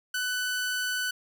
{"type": "tone", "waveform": "sawtooth", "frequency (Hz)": 1496, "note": "F#6", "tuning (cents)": 19, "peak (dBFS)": -24, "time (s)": [0.14, 1.11], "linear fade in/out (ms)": 5, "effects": []}